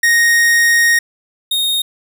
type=tone pair in turn; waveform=45% pulse; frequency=1864.7 / 3710 Hz; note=A#6 / A#7; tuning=0 / -9 cents; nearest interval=octave; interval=1191 cents; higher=second; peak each=-9 / -14 dBFS; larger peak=first; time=0.03-0.99 / 1.51-1.82 s; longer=first; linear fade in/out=5 ms; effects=none